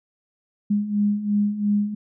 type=beating tone pair; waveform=sine; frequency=204.1 / 207 Hz; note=G#3 / G#3; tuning=-30 / -5 cents; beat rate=2.9 Hz; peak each=-25 / -20 dBFS; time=0.7-1.95 s; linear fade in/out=10 ms; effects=none